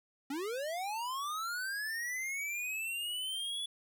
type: linear sweep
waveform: square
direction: up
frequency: 261.9 to 3437 Hz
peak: -36 dBFS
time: 0.3-3.66 s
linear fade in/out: 5 ms
effects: none